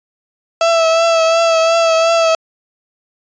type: tone with vibrato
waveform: 35% pulse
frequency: 659.3 Hz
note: E5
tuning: in tune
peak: -8 dBFS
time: 0.61-2.35 s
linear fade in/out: 2 ms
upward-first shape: triangle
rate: 2.8 Hz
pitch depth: 34 cents each way
effects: resampled to 16000 Hz